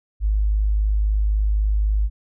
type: tone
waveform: sine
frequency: 51.91 Hz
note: G#1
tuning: in tune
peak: -16 dBFS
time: 0.2-2.1 s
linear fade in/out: 50 ms
effects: none